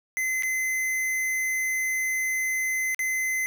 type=tone with dropouts; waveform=square; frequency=2050 Hz; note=C7; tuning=36 cents flat; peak=-25 dBFS; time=0.17-3.46 s; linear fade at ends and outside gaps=0 ms; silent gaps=0.424-0.433 / 2.946-2.992 s; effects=none